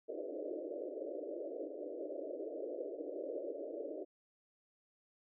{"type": "band-pass noise", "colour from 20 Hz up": "white", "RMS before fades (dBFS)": -43, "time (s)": [0.08, 4.05], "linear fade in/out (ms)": 20, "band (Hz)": [290, 620], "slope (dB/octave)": 96, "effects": []}